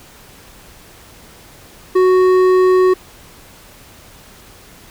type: tone with hard clipping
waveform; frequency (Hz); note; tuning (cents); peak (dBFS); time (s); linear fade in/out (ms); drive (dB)
triangle; 370; F#4; 0; -10; 1.95-2.94; 10; 12
effects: pink hiss -42 dBFS RMS until 4.9 s